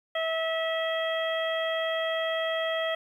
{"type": "harmonic tone", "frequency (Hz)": 649, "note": "E5", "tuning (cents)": -27, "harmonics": [1, 2, 3, 4, 5], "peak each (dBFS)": [-28, -36, -33, -43, -35], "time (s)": [0.15, 2.95], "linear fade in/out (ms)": 5, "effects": ["10-bit"]}